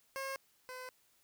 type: tone pair in turn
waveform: 15% pulse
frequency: 539 / 508.7 Hz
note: C#5 / C5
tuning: -49 / -49 cents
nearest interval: minor second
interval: 100 cents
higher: first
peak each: -32 / -38 dBFS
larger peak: first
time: 0.16-0.36 / 0.69-0.89 s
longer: neither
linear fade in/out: 0 ms
effects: white hiss -71 dBFS RMS until 1.23 s